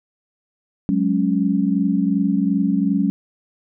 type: chord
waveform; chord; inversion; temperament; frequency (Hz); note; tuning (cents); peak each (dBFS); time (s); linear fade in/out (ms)
sine; F# suspended second; none; equal; 185 / 207.7 / 277.2; F#3 / G#3 / C#4; 0 / 0 / 0; -20; 0.89-3.1; 0
effects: none